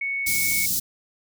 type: tone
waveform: sine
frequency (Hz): 2217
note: C#7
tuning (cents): 0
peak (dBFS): -24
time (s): 0.01-0.66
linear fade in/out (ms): 5
type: band-stop noise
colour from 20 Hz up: white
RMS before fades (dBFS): -24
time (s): 0.26-0.8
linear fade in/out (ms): 10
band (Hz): 270 to 4600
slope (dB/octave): 24
effects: none